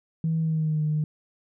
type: tone with pitch glide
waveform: sine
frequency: 161.6 to 152.62 Hz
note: E3 to D#3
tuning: -34 to -33 cents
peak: -21 dBFS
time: 0.24-1.04 s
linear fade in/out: 2 ms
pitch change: -99 cents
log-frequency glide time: 0.4-0.82 s
effects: tanh soft clip ceiling -17 dBFS